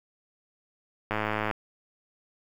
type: click train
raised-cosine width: 0.5 ms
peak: -13 dBFS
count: 44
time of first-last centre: 1.11-1.512 s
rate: 107 Hz
effects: 8-bit

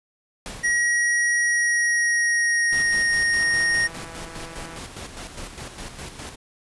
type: noise with exponential decay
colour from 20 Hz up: pink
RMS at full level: -32 dBFS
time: 0.46-1.2 s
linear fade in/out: 0 ms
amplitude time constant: 160 ms
type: tone with pitch glide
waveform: square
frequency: 1902 to 1860.7 Hz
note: A#6 to A#6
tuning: +34 to -4 cents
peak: -19 dBFS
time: 0.63-3.88 s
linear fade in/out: 20 ms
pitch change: -38 cents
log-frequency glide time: 1.42-3.14 s
type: noise with tremolo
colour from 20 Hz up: pink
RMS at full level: -35 dBFS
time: 2.72-6.36 s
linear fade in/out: 10 ms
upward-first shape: square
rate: 4.9 Hz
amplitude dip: 50%
type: click train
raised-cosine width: 0.5 ms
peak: -26 dBFS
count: 227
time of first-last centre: 3.41-4.78 s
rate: 165 Hz
effects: resampled to 24000 Hz

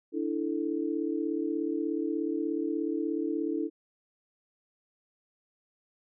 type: chord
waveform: sine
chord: D suspended second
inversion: none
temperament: just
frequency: 293.7 / 330.4 / 440.5 Hz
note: D4 / E4 / A4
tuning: 0 / +4 / +2 cents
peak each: -32 / -31 / -35 dBFS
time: 0.12-3.7 s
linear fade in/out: 50 ms
effects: none

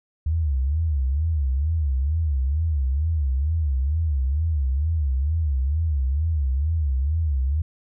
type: tone with vibrato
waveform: sine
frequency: 73.1 Hz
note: D2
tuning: 7 cents flat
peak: -19 dBFS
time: 0.26-7.62 s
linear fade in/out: 5 ms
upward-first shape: sine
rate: 2.2 Hz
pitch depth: 210 cents each way
effects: none

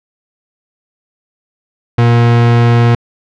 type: tone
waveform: 40% pulse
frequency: 118.3 Hz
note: A#2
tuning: 26 cents sharp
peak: -5 dBFS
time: 1.98-2.95 s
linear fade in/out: 5 ms
effects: low-pass 3000 Hz 12 dB/octave

